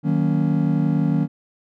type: chord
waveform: triangle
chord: D# minor seventh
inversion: none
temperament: just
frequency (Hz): 155.56 / 186.68 / 233.3 / 280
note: D#3 / F#3 / A#3 / C#4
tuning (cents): 0 / +16 / +2 / +18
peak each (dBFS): -18 / -21 / -22 / -22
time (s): 0.03-1.28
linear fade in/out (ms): 50
effects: none